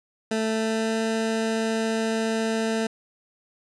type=tone with pitch glide; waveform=20% pulse; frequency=220.8 to 223.2 Hz; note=A3 to A3; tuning=+6 to +25 cents; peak=-18 dBFS; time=0.31-2.87 s; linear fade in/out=5 ms; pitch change=+19 cents; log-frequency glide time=0.47-0.99 s; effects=resampled to 22050 Hz